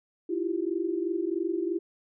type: tone cluster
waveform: sine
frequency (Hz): 321.7 / 344.8 / 389.6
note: E4 / F4 / G4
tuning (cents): -42 / -22 / -11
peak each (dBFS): -32 / -29 / -33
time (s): 0.29-1.79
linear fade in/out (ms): 10
effects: none